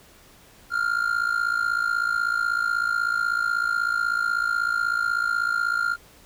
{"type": "tone with amplitude modulation", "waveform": "triangle", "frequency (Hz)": 1400, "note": "F6", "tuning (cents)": 4, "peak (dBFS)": -16, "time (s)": [0.7, 5.97], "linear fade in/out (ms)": 50, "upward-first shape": "sine", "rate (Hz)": 56.2, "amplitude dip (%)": 80, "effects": ["pink hiss -52 dBFS RMS until 6.25 s"]}